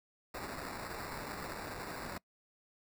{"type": "noise with sample-and-hold", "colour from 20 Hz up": "white", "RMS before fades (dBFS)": -43, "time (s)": [0.34, 2.18], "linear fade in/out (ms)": 5, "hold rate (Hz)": 3150, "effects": ["noise-tail reverb RT60 0.1 s tail -24 dB re dry"]}